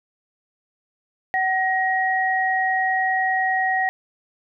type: tone pair together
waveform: sine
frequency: 755 / 1889.9 Hz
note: F#5 / A#6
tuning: +35 / +23 cents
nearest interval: octave + major third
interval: 1588 cents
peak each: -21 dBFS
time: 1.34-3.89 s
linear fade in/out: 0 ms
effects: none